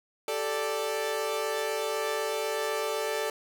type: chord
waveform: sawtooth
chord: G suspended second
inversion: none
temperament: equal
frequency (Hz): 392 / 440 / 587.3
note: G4 / A4 / D5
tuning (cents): 0 / 0 / 0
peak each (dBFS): -33 / -27 / -29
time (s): 0.28-3.3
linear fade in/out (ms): 2
effects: none